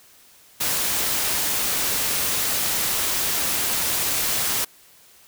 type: noise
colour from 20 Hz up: white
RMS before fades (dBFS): -23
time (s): 0.6-4.65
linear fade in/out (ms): 10
effects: white hiss -52 dBFS RMS until 5.27 s